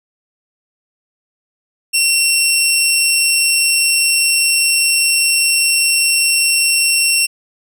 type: tone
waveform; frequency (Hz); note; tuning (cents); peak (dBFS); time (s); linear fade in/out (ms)
15% pulse; 2725; F7; -43; -4; 1.93-7.27; 20
effects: none